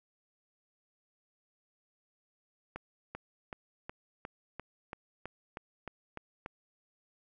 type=accelerating click train; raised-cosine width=0.5 ms; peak=-25 dBFS; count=12; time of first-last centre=2.76-6.461 s; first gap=390 ms; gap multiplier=0.97; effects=none